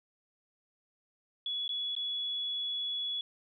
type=tone with dropouts; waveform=sine; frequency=3389 Hz; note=G#7; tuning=34 cents sharp; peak=-32 dBFS; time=1.46-3.21 s; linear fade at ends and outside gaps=2 ms; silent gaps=1.679-1.691 / 1.952-1.964 s; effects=none